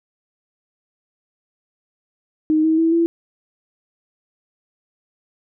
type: tone with pitch steps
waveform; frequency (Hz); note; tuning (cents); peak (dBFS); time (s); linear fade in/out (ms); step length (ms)
sine; 311.1 / 318.9 / 326.9 / 335.2; D#4 / D#4 / E4 / E4; 0 / +43 / -14 / +29; -13; 2.5-3.06; 0; 140
effects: none